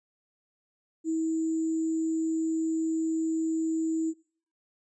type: tone with sample-and-hold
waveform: sine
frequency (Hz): 321.8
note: E4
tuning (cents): -42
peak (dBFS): -25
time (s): 1.04-4.14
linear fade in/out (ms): 50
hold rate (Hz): 7350
effects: noise-tail reverb RT60 0.5 s tail -22 dB re dry + resampled to 22050 Hz